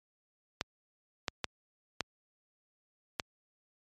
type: clicks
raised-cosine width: 0.2 ms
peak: -13 dBFS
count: 5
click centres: 0.611 / 1.282 / 1.443 / 2.007 / 3.198 s
effects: high-pass 60 Hz 12 dB/octave + MP3 96 kbps